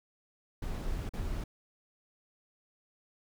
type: noise with dropouts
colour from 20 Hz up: brown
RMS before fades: -35 dBFS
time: 0.62-1.44 s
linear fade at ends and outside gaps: 5 ms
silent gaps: 1.093-1.135 s
effects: none